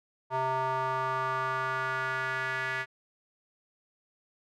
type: tone with band-pass filter sweep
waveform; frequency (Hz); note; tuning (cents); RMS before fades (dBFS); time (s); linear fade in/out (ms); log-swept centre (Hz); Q
square; 130.81; C3; 0; -31; 0.3-2.86; 50; 890 to 1800; 3.4
effects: none